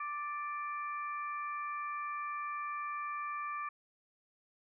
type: harmonic tone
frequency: 588 Hz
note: D5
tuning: 2 cents sharp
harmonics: 2 / 3 / 4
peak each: -37 / -47 / -46 dBFS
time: 0-3.69 s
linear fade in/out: 5 ms
effects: none